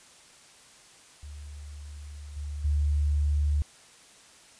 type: tone with level steps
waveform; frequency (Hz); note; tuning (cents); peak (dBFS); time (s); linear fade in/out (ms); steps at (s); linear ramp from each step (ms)
sine; 73.42; D2; 0; -39 / -32 / -22; 1.23-3.62; 0; 2.36 / 2.64; 10
effects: white hiss -54 dBFS RMS until 4.59 s + resampled to 22050 Hz